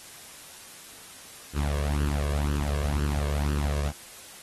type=tone with flanger; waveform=sawtooth; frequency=72.7 Hz; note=D2; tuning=17 cents flat; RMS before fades=-27 dBFS; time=1.53-3.93 s; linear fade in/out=50 ms; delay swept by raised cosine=0.66 to 1.86 ms; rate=2 Hz; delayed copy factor=+0.7; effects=white hiss -46 dBFS RMS until 4.42 s + AAC 32 kbps